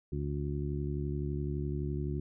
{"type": "harmonic tone", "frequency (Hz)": 71.8, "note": "D2", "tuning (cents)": -39, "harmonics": [1, 2, 3, 4, 5], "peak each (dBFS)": [-36, -35, -43, -42, -40], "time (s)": [0.12, 2.2], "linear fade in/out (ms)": 5, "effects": []}